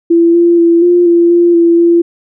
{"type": "tone with pitch steps", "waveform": "sine", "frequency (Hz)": [337.2, 342.9, 337.6, 351.1, 341.9, 345.4, 338.2, 340.9], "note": ["E4", "F4", "E4", "F4", "F4", "F4", "E4", "F4"], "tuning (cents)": [39, -32, 41, 9, -37, -19, 44, -42], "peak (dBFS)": -4, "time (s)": [0.1, 2.02], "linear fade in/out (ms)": 10, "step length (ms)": 240, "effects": []}